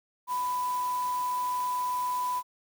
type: tone in noise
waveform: sine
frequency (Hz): 995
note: B5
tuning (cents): +13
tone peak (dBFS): -27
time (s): 0.27-2.43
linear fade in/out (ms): 50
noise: white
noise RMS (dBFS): -44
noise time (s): 0.27-2.43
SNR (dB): +14
effects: none